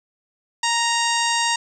harmonic tone with a mistuned harmonic, 932.3 Hz, A#5, in tune, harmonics 1 / 2 / 3 / 4 / 5 / 6 / 7 / 8 / 9, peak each -22 / -25 / -27 / -28 / -29 / -30 / -30 / -31 / -32 dBFS, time 0.63-1.56 s, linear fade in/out 5 ms, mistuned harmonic 7, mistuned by +41 cents, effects 9-bit

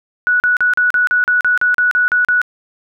sine tone bursts, 1471 Hz, F#6, 11 cents flat, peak -10 dBFS, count 13, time 0.27-2.416 s, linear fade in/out 0 ms, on 130 ms, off 38 ms, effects none

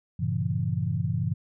sine chord, G diminished seventh, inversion none, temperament equal with one note detuned, 98 / 116.54 / 138.59 / 167.89 Hz, G2 / Bb2 / Db3 / Fb3, 0 / 0 / 0 / +32 cents, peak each -30 dBFS, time 0.19-1.34 s, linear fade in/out 10 ms, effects none

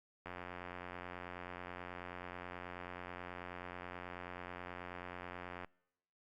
click train, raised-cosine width 0.5 ms, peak -30 dBFS, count 482, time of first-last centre 0.26-5.646 s, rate 89.3 Hz, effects noise-tail reverb RT60 0.9 s tail -26 dB re dry + Opus 48 kbps

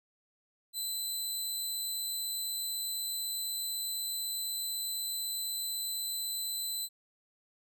15% pulse tone, 4026 Hz, B7, 33 cents sharp, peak -27 dBFS, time 0.73-6.89 s, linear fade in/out 50 ms, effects none

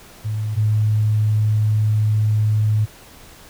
sine tone pair in turn, 107.6 / 107.21 Hz, A2 / A2, -38 / -44 cents, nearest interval unison, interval 6 cents, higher first, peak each -20 / -14 dBFS, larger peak second, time 0.24-0.56 / 0.56-2.86 s, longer second, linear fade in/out 20 ms, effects pink hiss -44 dBFS RMS until 3.49 s

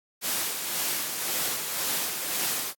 white noise with tremolo, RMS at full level -27 dBFS, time 0.21-2.74 s, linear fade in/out 50 ms, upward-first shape sine, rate 1.9 Hz, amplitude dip 45%, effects high-pass 150 Hz 12 dB/octave + AAC 64 kbps

